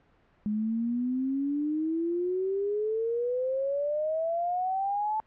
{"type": "exponential sweep", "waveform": "sine", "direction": "up", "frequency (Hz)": [207.7, 876], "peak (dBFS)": -26, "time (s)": [0.46, 5.2], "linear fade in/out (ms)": 0, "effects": ["pink hiss -64 dBFS RMS until 5.26 s", "low-pass 2000 Hz 12 dB/octave"]}